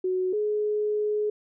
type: tone pair in turn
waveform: sine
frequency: 370 / 421.3 Hz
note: F#4 / G#4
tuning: 0 / +25 cents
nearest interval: major second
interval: 225 cents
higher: second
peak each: -23 / -23 dBFS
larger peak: neither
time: 0.04-0.33 / 0.33-1.3 s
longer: second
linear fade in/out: 5 ms
effects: none